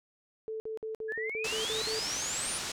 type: tone bursts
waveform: sine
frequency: 440 Hz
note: A4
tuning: in tune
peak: -34 dBFS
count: 9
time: 0.48-1.992 s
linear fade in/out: 0 ms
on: 120 ms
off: 54 ms
type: exponential sweep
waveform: sine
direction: up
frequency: 1658 to 9956 Hz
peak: -34 dBFS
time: 1.08-2.59 s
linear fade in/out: 20 ms
type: low-pass noise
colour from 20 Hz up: white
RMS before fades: -37 dBFS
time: 1.44-2.72 s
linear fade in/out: 5 ms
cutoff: 7800 Hz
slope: 24 dB/octave
effects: none